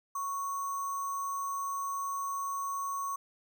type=tone with sample-and-hold; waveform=sine; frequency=1108.7 Hz; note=C#6; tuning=in tune; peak=-32 dBFS; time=0.15-3.16 s; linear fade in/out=5 ms; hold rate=7350 Hz; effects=none